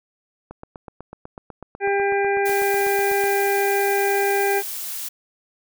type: click train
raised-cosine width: 1 ms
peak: -22 dBFS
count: 23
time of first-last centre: 0.51-3.24 s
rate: 8.06 Hz
type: harmonic tone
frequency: 399 Hz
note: G4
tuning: 31 cents sharp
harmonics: 1 / 2 / 4 / 5 / 6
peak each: -20 / -23 / -27 / -32 / -30 dBFS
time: 1.8-4.63 s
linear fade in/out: 50 ms
type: noise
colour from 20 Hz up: blue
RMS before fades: -30 dBFS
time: 2.45-5.09 s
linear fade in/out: 10 ms
effects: none